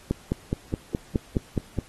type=click train; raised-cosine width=3 ms; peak=-10 dBFS; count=9; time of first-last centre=0.11-1.787 s; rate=4.77 Hz; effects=pink hiss -52 dBFS RMS until 1.88 s + AAC 32 kbps